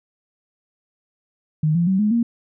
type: tone with pitch steps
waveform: sine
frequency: 154.4 / 171.32 / 190.09 / 210.9 / 234 Hz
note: D#3 / F3 / F#3 / G#3 / A#3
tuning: -13 / -33 / +47 / +27 / +7 cents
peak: -15 dBFS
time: 1.63-2.23 s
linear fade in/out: 5 ms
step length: 120 ms
effects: none